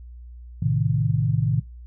sine chord, A diminished, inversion none, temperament equal, 110 / 130.81 / 155.56 Hz, A2 / C3 / Eb3, 0 / 0 / 0 cents, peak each -23 / -23 / -23 dBFS, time 0.62-1.6 s, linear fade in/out 5 ms, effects noise-tail reverb RT60 0.2 s tail -20 dB re dry + added 60 Hz sine -38 dBFS peak until 1.86 s

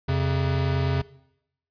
square tone pair together, 87.31 / 135.35 Hz, F2 / C#3, 0 / -41 cents, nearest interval minor sixth, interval 759 cents, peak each -26 / -24 dBFS, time 0.08-1.02 s, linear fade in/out 10 ms, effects noise-tail reverb RT60 0.8 s tail -20 dB re dry + resampled to 11025 Hz

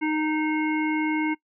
harmonic tone, 309.1 Hz, D#4, 11 cents flat, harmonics 1 / 3 / 5 / 7 / 9, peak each -23 / -31 / -37 / -30 / -43 dBFS, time 0.01-1.35 s, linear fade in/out 20 ms, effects noise-tail reverb RT60 0.1 s tail -22 dB re dry

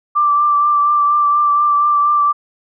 sine tone with vibrato, 1174.7 Hz, D6, in tune, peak -10 dBFS, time 0.15-2.33 s, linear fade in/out 20 ms, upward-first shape triangle, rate 4.2 Hz, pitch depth 23 cents each way, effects none

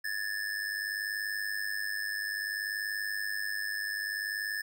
square ring-modulated tone, 1734 Hz, A6, 26 cents flat, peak -30 dBFS, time 0.04-4.62 s, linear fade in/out 10 ms, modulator 50.3 Hz, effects none

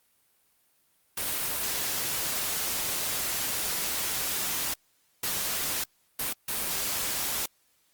white noise bursts at uneven times, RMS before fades -30 dBFS, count 4, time 1.17-4.74 / 5.23-5.84 / 6.19-6.33 / 6.48-7.46 s, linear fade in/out 5 ms, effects white hiss -68 dBFS RMS until 7.93 s + Opus 32 kbps

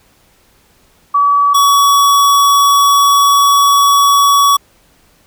sine / square tone pair in turn, 1143 / 1129.9 Hz, D6 / C#6, -47 / +33 cents, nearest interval unison, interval 20 cents, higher first, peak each -7 dBFS, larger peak neither, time 1.14-1.54 / 1.54-4.57 s, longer second, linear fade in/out 10 ms, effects pink hiss -51 dBFS RMS until 5.26 s

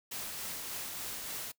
white noise with tremolo, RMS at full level -39 dBFS, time 0.11-1.52 s, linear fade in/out 10 ms, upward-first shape triangle, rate 3.4 Hz, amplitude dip 30%, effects noise-tail reverb RT60 0.1 s tail -21 dB re dry

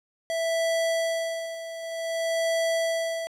square tone with tremolo, 659.3 Hz, E5, in tune, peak -23 dBFS, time 0.3-3.27 s, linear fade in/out 0 ms, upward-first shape sine, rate 0.54 Hz, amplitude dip 75%, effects low-pass 11000 Hz 12 dB/octave + 9-bit

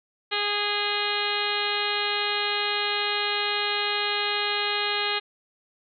harmonic tone with a mistuned harmonic, 412.6 Hz, G#4, 11 cents flat, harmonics 1 / 2 / 3 / 4 / 5 / 6 / 7 / 8 / 9 / 10, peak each -33 / -33 / -33 / -33 / -33 / -33 / -33 / -33 / -33 / -33 dBFS, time 0.31-5.2 s, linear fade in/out 20 ms, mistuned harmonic 8, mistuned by -17 cents, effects none

